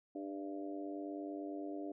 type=harmonic tone with a mistuned harmonic; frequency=99.1 Hz; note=G2; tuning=19 cents sharp; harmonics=3 / 4 / 5 / 6 / 7; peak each=-42 / -48 / -54 / -50 / -50 dBFS; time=0.15-1.92 s; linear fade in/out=5 ms; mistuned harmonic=7; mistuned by=-25 cents; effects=none